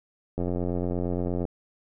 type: click train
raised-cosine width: 2 ms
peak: -16 dBFS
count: 96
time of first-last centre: 0.38-1.452 s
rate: 88.6 Hz
effects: none